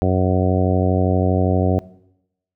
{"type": "harmonic tone", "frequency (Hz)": 92.5, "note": "F#2", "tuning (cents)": 0, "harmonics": [1, 2, 3, 4, 5, 6, 7, 8], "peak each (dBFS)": [-18, -21, -23, -24, -25, -26, -26, -27], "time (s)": [0.02, 1.79], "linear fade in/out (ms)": 0, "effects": ["noise-tail reverb RT60 0.8 s tail -19 dB re dry"]}